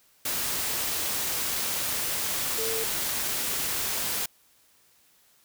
sine tone in noise, 448.8 Hz, A4, 34 cents sharp, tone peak -31 dBFS, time 2.58-2.84 s, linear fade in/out 5 ms, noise white, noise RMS -29 dBFS, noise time 0.25-4.26 s, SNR -5 dB, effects white hiss -62 dBFS RMS until 5.44 s

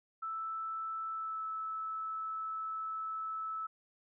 sine tone with pitch glide, 1318.5 to 1307.1 Hz, E6 to E6, 0 to -15 cents, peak -36 dBFS, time 0.22-3.67 s, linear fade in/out 10 ms, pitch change -15 cents, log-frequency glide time 1.11-1.44 s, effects none

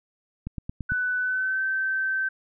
click train, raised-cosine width 5 ms, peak -19 dBFS, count 5, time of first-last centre 0.47-0.92 s, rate 8.89 Hz
sine tone with pitch glide, 1495 to 1547.7 Hz, F#6 to G6, +17 to -23 cents, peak -23 dBFS, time 0.89-2.29 s, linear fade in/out 10 ms, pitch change +60 cents, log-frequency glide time 1.19-1.63 s
effects none

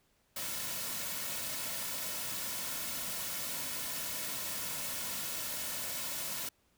white noise with comb filter, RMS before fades -38 dBFS, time 0.36-6.49 s, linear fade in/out 5 ms, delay 2.5 ms, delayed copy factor -0.5, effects pink hiss -72 dBFS RMS until 6.77 s

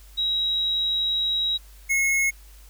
sine / square tone pair in turn, 3843 / 2174 Hz, B7 / C#7, -48 / -34 cents, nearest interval minor seventh, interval 986 cents, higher first, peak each -21 / -20 dBFS, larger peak second, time 0.17-1.58 / 1.89-2.31 s, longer first, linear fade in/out 20 ms, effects added 50 Hz sine -45 dBFS peak until 2.69 s + white hiss -54 dBFS RMS until 2.69 s

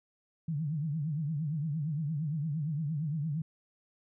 sine tone with vibrato, 152.4 Hz, D#3, 36 cents flat, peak -30 dBFS, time 0.48-3.42 s, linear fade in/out 5 ms, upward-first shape triangle, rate 8.7 Hz, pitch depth 180 cents each way, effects none

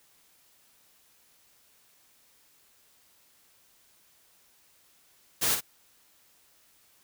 white noise with echo, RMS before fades -26 dBFS, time 5.41-5.56 s, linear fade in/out 20 ms, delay 51 ms, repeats 1, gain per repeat -7 dB, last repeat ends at 5.611 s, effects white hiss -63 dBFS RMS until 7.03 s

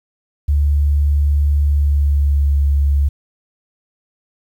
sine tone with pitch glide, 72.4 to 70.71 Hz, D2 to C#2, -24 to +35 cents, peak -11 dBFS, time 0.48-3.09 s, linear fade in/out 10 ms, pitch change -41 cents, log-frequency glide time 1.64-2.58 s, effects 8-bit

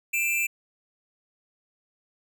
square tone pair together, 2370 / 2643 Hz, D7 / E7, +15 / +4 cents, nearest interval major second, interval 189 cents, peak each -26 / -28 dBFS, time 0.13-0.47 s, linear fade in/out 10 ms, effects none

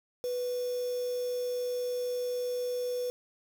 sine tone with quantisation, 493.9 Hz, B4, in tune, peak -30 dBFS, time 0.24-3.1 s, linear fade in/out 0 ms, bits 7, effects none

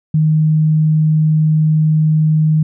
sine tone, 155.56 Hz, D#3, in tune, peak -9 dBFS, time 0.14-2.63 s, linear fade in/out 5 ms, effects none

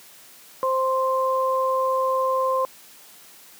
sine tone pair together, 523.5 / 1047 Hz, C5 / C6, +1 / +1 cents, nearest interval octave, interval 1200 cents, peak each -22 dBFS, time 0.63-2.65 s, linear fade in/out 0 ms, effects white hiss -48 dBFS RMS until 3.59 s + high-pass 150 Hz 12 dB/octave

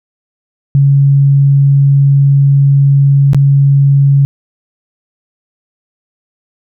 sine tone with dropouts, 139.4 Hz, C#3, 10 cents sharp, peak -4 dBFS, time 0.75-4.25 s, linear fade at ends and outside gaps 0 ms, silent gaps 3.333-3.346 s, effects none

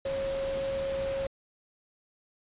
sine tone in noise, 544 Hz, C#5, 33 cents flat, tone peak -29 dBFS, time 0.05-1.27 s, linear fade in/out 5 ms, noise pink, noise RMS -40 dBFS, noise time 0.05-1.27 s, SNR +8 dB, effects resampled to 8000 Hz

